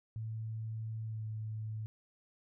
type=tone with pitch glide; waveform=sine; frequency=110.9 to 108.99 Hz; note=A2 to A2; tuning=+14 to -16 cents; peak=-37 dBFS; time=0.16-1.86 s; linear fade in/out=0 ms; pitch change=-30 cents; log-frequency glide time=1.04-1.24 s; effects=none